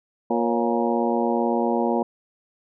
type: harmonic tone with a mistuned harmonic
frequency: 118 Hz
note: A#2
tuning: 22 cents sharp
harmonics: 2 / 3 / 4 / 5 / 6 / 7 / 8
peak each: -24 / -26 / -27 / -28 / -29 / -29 / -30 dBFS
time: 0.3-2.03 s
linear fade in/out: 5 ms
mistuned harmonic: 5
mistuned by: -91 cents
effects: none